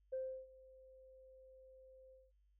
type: tone with ADSR envelope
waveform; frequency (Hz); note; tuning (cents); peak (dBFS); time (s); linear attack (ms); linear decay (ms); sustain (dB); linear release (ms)
sine; 522; C5; -4; -37; 0.12-2.32; 15; 330; -22; 200
effects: tanh soft clip ceiling -33 dBFS + added 50 Hz sine -70 dBFS peak until 2.59 s